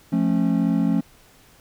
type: chord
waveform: triangle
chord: F augmented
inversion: none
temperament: just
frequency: 174.61 / 218.3 / 272.8 Hz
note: F3 / A3 / C#4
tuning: 0 / -13 / -28 cents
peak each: -20 dBFS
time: 0.12-1.01 s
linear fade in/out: 10 ms
effects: pink hiss -53 dBFS RMS until 1.6 s